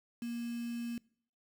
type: tone with quantisation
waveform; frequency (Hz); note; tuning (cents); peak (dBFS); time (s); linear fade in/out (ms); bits
sine; 235.8; A#3; +20; -36; 0.22-0.98; 2; 8
effects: noise-tail reverb RT60 0.6 s tail -24 dB re dry